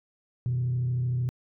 sine tone with frequency modulation, 123.9 Hz, B2, 6 cents sharp, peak -23 dBFS, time 0.46-1.29 s, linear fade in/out 0 ms, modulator 33.2 Hz, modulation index 0.32, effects tanh soft clip ceiling -21 dBFS

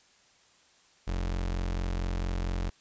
35% pulse tone, 44.41 Hz, F1, 30 cents sharp, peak -27 dBFS, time 1.07-2.7 s, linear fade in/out 10 ms, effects white hiss -62 dBFS RMS until 2.8 s + resampled to 16000 Hz

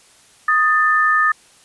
sine tone pair together, 1244.5 / 1775.2 Hz, D#6 / A6, 0 / +15 cents, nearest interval tritone, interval 615 cents, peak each -15 dBFS, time 0.48-1.32 s, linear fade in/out 5 ms, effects white hiss -50 dBFS RMS until 1.64 s + resampled to 24000 Hz

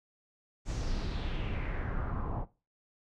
brown noise with low-pass filter sweep, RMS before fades -34 dBFS, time 0.65-2.46 s, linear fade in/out 50 ms, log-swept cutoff 7200 to 830 Hz, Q 3, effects noise-tail reverb RT60 0.3 s tail -18 dB re dry

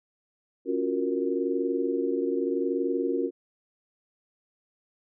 sine chord, Gb major seventh, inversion second, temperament equal, 277.2 / 349.2 / 370 / 466.2 Hz, Db4 / F4 / Gb4 / Bb4, 0 / 0 / 0 / 0 cents, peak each -30 dBFS, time 0.65-3.31 s, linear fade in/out 50 ms, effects none

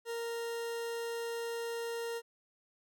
40% pulse tone, 464.9 Hz, A#4, 5 cents flat, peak -35 dBFS, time 0.05-2.22 s, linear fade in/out 50 ms, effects none

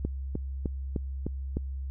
click train, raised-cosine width 3 ms, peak -17 dBFS, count 6, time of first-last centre 0.05-1.57 s, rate 3.29 Hz, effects added 67 Hz sine -32 dBFS peak until 1.9 s

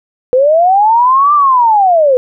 sine linear two-way sweep, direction up then down, 490.4 to 1195 to 490.4 Hz, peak -5 dBFS, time 0.33-2.17 s, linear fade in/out 0 ms, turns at 1.34 s, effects none

